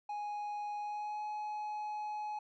triangle tone with pitch glide, 830.6 to 844.1 Hz, G#5 to G#5, 0 to +28 cents, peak -35 dBFS, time 0.09-2.39 s, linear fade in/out 5 ms, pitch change +28 cents, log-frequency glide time 0.79-1.23 s, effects resampled to 16000 Hz

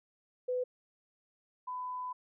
sine tone pair in turn, 501 / 1002 Hz, B4 / B5, +25 / +25 cents, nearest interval octave, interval 1200 cents, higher second, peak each -30 / -36 dBFS, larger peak first, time 0.48-0.64 / 1.67-2.13 s, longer second, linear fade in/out 10 ms, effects none

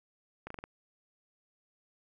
slowing click train, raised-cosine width 0.5 ms, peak -26 dBFS, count 5, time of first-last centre 0.47-0.64 s, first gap 34 ms, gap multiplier 1.15, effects none

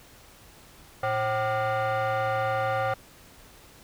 sine tone with frequency modulation, 114 Hz, A#2, 38 cents flat, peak -21 dBFS, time 1.03-2.94 s, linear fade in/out 5 ms, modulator 652 Hz, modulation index 1.9, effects tanh soft clip ceiling -23 dBFS + pink hiss -52 dBFS RMS until 3.83 s

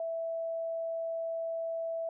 sine tone, 659.3 Hz, E5, in tune, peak -32 dBFS, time 0-2.09 s, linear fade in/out 2 ms, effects none

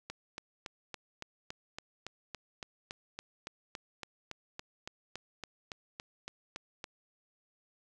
click train, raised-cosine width 0.2 ms, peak -23 dBFS, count 25, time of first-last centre 0.1-6.842 s, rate 3.56 Hz, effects none

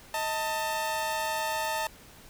sawtooth tone pair together, 631 / 892.4 Hz, D#5 / A5, +24 / +24 cents, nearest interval tritone, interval 600 cents, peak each -30 / -26 dBFS, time 0.14-1.87 s, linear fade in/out 2 ms, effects pink hiss -52 dBFS RMS until 2.29 s

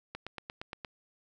click train, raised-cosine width 0.3 ms, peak -23 dBFS, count 7, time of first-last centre 0.15-0.848 s, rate 8.6 Hz, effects none

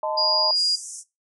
sine chord, A diminished, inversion second, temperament equal with one note detuned, 622.3 / 880 / 1026.7 Hz, Eb5 / A5 / C6, 0 / 0 / -33 cents, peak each -26 / -27 / -31 dBFS, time 0.03-0.51 s, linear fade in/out 2 ms
sine tone, 4862 Hz, D#8, 41 cents flat, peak -19 dBFS, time 0.17-0.76 s, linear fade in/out 10 ms
pink band-pass noise, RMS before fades -37 dBFS, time 0.54-1.04 s, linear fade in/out 50 ms, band 5600 to 10000 Hz, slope 96 dB/octave
effects noise-tail reverb RT60 0.2 s tail -17 dB re dry

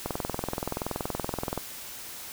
click train, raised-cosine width 1 ms, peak -15 dBFS, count 33, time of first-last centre 0.06-1.577 s, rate 21.1 Hz, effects white hiss -41 dBFS RMS until 2.32 s

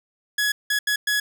sawtooth tone bursts at uneven times, 1683 Hz, G#6, 23 cents sharp, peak -16 dBFS, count 4, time 0.38-0.52 / 0.7-0.79 / 0.87-0.96 / 1.07-1.2 s, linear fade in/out 5 ms, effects none

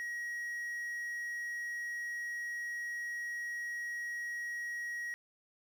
triangle tone with quantisation, 1900 Hz, A#6, 33 cents sharp, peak -35 dBFS, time 0-5.14 s, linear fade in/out 0 ms, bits 10, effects none

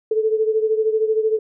sine beating tone pair, 435 / 448 Hz, A4 / A4, -20 / +31 cents, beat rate 13 Hz, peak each -17 / -22 dBFS, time 0.11-1.39 s, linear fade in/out 5 ms, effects none

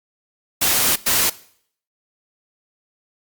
white noise bursts at uneven times, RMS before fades -17 dBFS, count 2, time 0.61-0.96 / 1.06-1.3 s, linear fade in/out 10 ms, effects noise-tail reverb RT60 0.6 s tail -19 dB re dry + Opus 48 kbps

